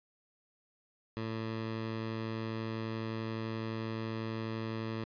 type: tone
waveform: 15% pulse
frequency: 111.8 Hz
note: A2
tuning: 28 cents sharp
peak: -29 dBFS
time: 1.17-5.04 s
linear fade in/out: 0 ms
effects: resampled to 11025 Hz